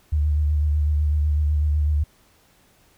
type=tone with vibrato; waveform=sine; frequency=74.8 Hz; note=D2; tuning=32 cents sharp; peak=-17 dBFS; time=0.12-2.04 s; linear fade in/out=10 ms; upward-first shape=sine; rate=8 Hz; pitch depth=36 cents each way; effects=pink hiss -58 dBFS RMS until 2.97 s